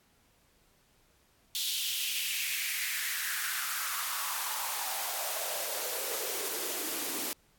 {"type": "noise with high-pass filter sweep", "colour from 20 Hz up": "white", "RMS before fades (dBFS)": -34, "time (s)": [1.55, 7.33], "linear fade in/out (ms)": 0, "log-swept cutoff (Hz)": [3600, 270], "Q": 3.8, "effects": ["pink hiss -67 dBFS RMS until 7.58 s", "AAC 64 kbps"]}